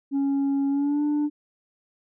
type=tone with pitch glide; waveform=sine; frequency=277.2 to 295.4 Hz; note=C#4 to D4; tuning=0 to +10 cents; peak=-18 dBFS; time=0.11-1.3 s; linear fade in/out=50 ms; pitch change=+110 cents; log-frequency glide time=0.69-1.03 s; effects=tanh soft clip ceiling -20 dBFS